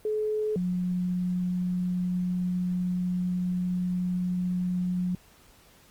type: tone pair in turn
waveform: sine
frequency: 428.1 / 179.99 Hz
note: A4 / F#3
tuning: -47 / -48 cents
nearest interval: octave + minor third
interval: 1501 cents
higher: first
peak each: -25 / -25 dBFS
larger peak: neither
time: 0.05-0.56 / 0.56-5.15 s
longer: second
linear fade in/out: 2 ms
effects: pink hiss -57 dBFS RMS until 5.9 s + Opus 32 kbps